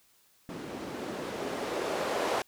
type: noise with low-pass filter sweep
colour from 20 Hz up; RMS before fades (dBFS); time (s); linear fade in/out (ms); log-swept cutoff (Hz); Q
violet; -34; 0.49-2.42; 2; 250 to 590; 1.4
effects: white hiss -65 dBFS RMS until 2.47 s